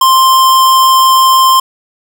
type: tone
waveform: square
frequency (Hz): 1049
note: C6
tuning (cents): +4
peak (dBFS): -5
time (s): 0.01-1.6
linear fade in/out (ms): 5
effects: none